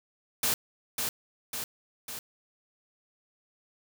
white noise with echo, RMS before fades -27 dBFS, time 0.43-0.54 s, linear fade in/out 2 ms, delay 550 ms, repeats 3, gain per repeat -4 dB, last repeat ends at 2.19 s, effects none

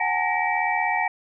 sine tone cluster, 738 / 819 / 895 / 1889 / 2306 Hz, F#5 / G#5 / A5 / A#6 / D7, -5 / -24 / +29 / +22 / -32 cents, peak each -27 dBFS, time 0-1.08 s, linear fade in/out 5 ms, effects none

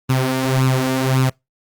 sawtooth tone with flanger, 130.81 Hz, C3, in tune, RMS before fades -17 dBFS, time 0.09-1.3 s, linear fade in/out 10 ms, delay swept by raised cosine 0.75 to 4.35 ms, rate 1.8 Hz, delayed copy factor +0.65, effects noise-tail reverb RT60 0.2 s tail -25 dB re dry + Opus 32 kbps

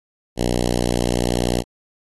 5% pulse tone with notch filter, 60.3 Hz, B1, 41 cents flat, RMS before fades -20 dBFS, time 0.36-1.64 s, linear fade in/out 50 ms, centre 1400 Hz, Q 0.58, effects AAC 32 kbps

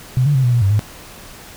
sine tone with pitch steps, 127.5 / 145.7 / 132.1 / 122.3 / 120 / 97.9 / 105.2 Hz, C3 / D3 / C3 / B2 / B2 / G2 / G#2, -44 / -13 / +17 / -16 / -49 / -2 / +23 cents, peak -11 dBFS, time 0.17-0.793 s, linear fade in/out 0 ms, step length 89 ms, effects pink hiss -38 dBFS RMS until 1.56 s

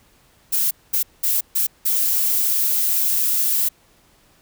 violet noise bursts at uneven times, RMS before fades -19 dBFS, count 5, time 0.52-0.71 / 0.93-1.03 / 1.23-1.41 / 1.55-1.67 / 1.85-3.69 s, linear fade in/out 10 ms, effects pink hiss -56 dBFS RMS until 4.41 s

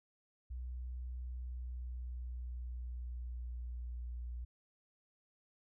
sine tone with pitch glide, 62 to 60.13 Hz, B1 to B1, +7 to -46 cents, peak -40 dBFS, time 0.5-4.45 s, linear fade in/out 10 ms, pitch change -53 cents, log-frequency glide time 1.21-4.02 s, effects none

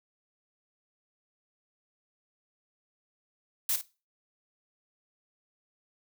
blue noise with echo, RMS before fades -28 dBFS, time 3.69-3.76 s, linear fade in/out 2 ms, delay 53 ms, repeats 1, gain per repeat -10 dB, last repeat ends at 3.813 s, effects noise-tail reverb RT60 0.3 s tail -18 dB re dry

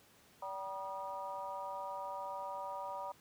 harmonic tone with a mistuned harmonic, 192.4 Hz, G3, 32 cents flat, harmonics 3 / 4 / 5 / 6, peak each -46 / -47 / -42 / -49 dBFS, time 0.42-3.12 s, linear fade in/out 5 ms, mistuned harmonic 6, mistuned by +100 cents, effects pink hiss -64 dBFS RMS until 3.2 s + high-pass 100 Hz 12 dB/octave

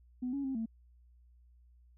sine tone with pitch steps, 250.7 / 278.9 / 266.5 / 225.1 Hz, B3 / C#4 / C4 / A3, +26 / +11 / +32 / +40 cents, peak -32 dBFS, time 0.22-0.66 s, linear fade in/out 10 ms, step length 110 ms, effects tanh soft clip ceiling -28 dBFS + added 60 Hz sine -59 dBFS peak until 1.97 s

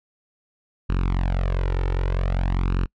sawtooth tone with flanger, 44.99 Hz, F#1, 48 cents flat, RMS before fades -22 dBFS, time 0.89-2.86 s, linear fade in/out 10 ms, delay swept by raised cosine 0.72 to 2.22 ms, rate 0.52 Hz, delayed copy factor +0.8, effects noise-tail reverb RT60 0.1 s tail -26 dB re dry + low-pass 3000 Hz 12 dB/octave

